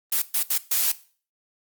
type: noise bursts at uneven times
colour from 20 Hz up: blue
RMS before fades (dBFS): -22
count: 4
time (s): 0.12-0.22 / 0.34-0.43 / 0.5-0.58 / 0.71-0.92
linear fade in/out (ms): 5
effects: noise-tail reverb RT60 0.4 s tail -17 dB re dry + Opus 32 kbps